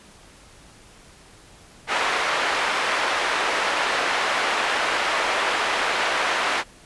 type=band-pass noise; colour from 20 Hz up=white; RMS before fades=-23 dBFS; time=1.87-6.64 s; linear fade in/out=50 ms; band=510 to 2000 Hz; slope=12 dB/octave; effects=pink hiss -49 dBFS RMS until 6.85 s + resampled to 24000 Hz